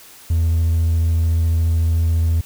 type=tone with vibrato; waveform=triangle; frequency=82.41 Hz; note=E2; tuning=in tune; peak=-11 dBFS; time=0.3-2.41 s; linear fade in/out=5 ms; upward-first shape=square; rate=14 Hz; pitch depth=9 cents each way; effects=tanh soft clip ceiling -8 dBFS + white hiss -43 dBFS RMS until 2.45 s